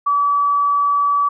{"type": "tone", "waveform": "sine", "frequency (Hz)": 1147, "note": "D6", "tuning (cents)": -41, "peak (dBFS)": -13, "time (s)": [0.06, 1.29], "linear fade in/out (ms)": 10, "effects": []}